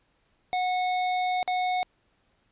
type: tone with dropouts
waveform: square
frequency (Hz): 732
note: F#5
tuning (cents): -19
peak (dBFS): -25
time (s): 0.53-1.83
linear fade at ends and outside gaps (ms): 0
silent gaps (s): 1.429-1.477
effects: pink hiss -69 dBFS RMS until 2.51 s + resampled to 8000 Hz